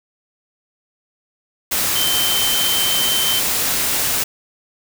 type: tone in noise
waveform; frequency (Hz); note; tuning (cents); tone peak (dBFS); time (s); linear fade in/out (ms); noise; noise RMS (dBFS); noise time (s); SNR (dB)
sine; 3100; G7; -20; -19; 1.95-3.4; 10; white; -19; 1.71-4.24; -3
effects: none